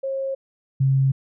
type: tone pair in turn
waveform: sine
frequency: 539 / 134.75 Hz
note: C#5 / C#3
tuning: -49 / -49 cents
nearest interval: 2 octaves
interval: 2400 cents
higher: first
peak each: -23 / -15 dBFS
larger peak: second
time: 0.03-0.35 / 0.8-1.12 s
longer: neither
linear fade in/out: 10 ms
effects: none